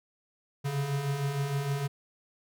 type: beating tone pair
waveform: square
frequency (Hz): 135.1 / 141.6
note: C#3 / C#3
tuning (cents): -44 / +37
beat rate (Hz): 6.5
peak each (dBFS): -37 / -30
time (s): 0.64-1.88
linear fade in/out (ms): 20
effects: none